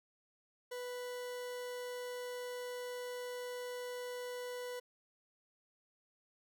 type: tone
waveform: 40% pulse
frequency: 493.9 Hz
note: B4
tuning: in tune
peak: -40 dBFS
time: 0.71-4.8 s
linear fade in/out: 10 ms
effects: none